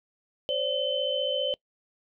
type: tone cluster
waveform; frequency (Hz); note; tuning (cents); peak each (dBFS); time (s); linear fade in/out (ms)
sine; 522 / 577 / 3062; C5 / D5 / G7; -4 / -31 / -41; -30 / -30 / -29; 0.49-1.54; 0
effects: noise-tail reverb RT60 0.1 s tail -24 dB re dry